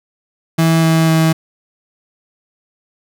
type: tone with pitch steps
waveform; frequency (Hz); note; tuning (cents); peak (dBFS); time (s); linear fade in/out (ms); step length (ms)
35% pulse; 163.3 / 162.1 / 161; E3 / E3 / E3; -16 / -29 / -41; -8; 0.58-1.33; 10; 250
effects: none